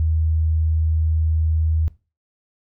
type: tone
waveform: sine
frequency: 79.5 Hz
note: D#2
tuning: 38 cents sharp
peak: -16 dBFS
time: 0-1.88 s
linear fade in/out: 0 ms
effects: noise-tail reverb RT60 0.3 s tail -19 dB re dry